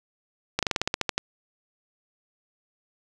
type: slowing click train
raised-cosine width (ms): 0.2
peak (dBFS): -6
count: 11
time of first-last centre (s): 0.59-1.18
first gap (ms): 37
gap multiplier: 1.1
effects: 7-bit